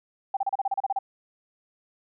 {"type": "tone bursts", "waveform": "sine", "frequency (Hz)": 784, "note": "G5", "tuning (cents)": 0, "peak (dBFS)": -22, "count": 11, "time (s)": [0.34, 0.989], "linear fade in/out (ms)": 5, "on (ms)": 29, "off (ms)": 33, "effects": []}